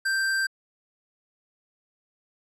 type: tone with sample-and-hold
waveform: sine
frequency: 1568 Hz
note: G6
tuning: in tune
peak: -22 dBFS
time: 0.05-0.47 s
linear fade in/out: 10 ms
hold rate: 6300 Hz
effects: low-pass 10000 Hz 12 dB/octave